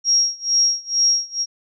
sine tone with tremolo, 5600 Hz, F8, 4 cents sharp, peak -12 dBFS, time 0.04-1.46 s, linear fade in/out 50 ms, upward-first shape sine, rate 2.2 Hz, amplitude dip 95%, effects none

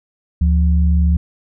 sine tone pair together, 73.42 / 174.62 Hz, D2 / F3, 0 / 0 cents, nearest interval octave + minor third, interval 1500 cents, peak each -11 / -19 dBFS, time 0.41-1.17 s, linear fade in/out 5 ms, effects none

